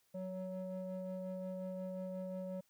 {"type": "ring-modulated tone", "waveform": "triangle", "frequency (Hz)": 187.4, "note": "F#3", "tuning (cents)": 22, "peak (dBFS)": -35, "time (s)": [0.14, 2.61], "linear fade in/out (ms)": 10, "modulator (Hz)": 372, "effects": ["white hiss -75 dBFS RMS until 2.69 s"]}